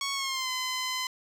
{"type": "tone with pitch glide", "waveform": "10% pulse", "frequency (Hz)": [1108.7, 1022.6], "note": ["C#6", "C6"], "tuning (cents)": [0, -40], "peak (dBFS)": -21, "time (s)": [0.01, 1.07], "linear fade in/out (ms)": 2, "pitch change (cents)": -140, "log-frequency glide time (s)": [0.14, 0.5], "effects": ["low-pass 12000 Hz 12 dB/octave"]}